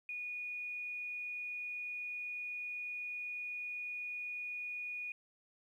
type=tone; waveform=sine; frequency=2458 Hz; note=D#7; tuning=22 cents flat; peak=-39 dBFS; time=0.09-5.12 s; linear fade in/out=2 ms; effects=12-bit